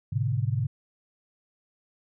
sine tone cluster, 107.3 / 129.2 / 148.2 Hz, A2 / C3 / D3, -43 / -21 / +16 cents, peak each -27 / -27 / -32 dBFS, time 0.12-0.67 s, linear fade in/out 10 ms, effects none

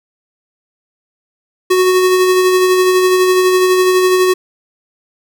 square tone with tremolo, 369.1 Hz, F#4, 4 cents flat, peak -8 dBFS, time 1.7-4.34 s, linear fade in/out 10 ms, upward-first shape sine, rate 12 Hz, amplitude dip 30%, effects none

